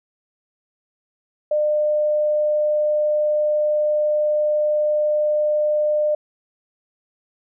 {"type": "tone", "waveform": "sine", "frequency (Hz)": 602, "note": "D5", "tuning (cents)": 43, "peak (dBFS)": -16, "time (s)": [1.51, 6.15], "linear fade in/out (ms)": 5, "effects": []}